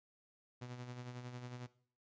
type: tone with tremolo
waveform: sawtooth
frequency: 123.47 Hz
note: B2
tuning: in tune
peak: -40 dBFS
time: 0.61-1.67 s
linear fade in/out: 10 ms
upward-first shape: sine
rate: 11 Hz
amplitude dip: 50%
effects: noise-tail reverb RT60 0.5 s tail -18 dB re dry + resampled to 16000 Hz